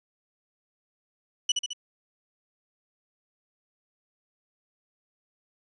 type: tone with echo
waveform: 30% pulse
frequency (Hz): 2960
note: F#7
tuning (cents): 0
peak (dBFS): -17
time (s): 1.49-1.52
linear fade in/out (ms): 5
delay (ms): 71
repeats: 3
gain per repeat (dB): -4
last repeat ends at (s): 1.733
effects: resampled to 22050 Hz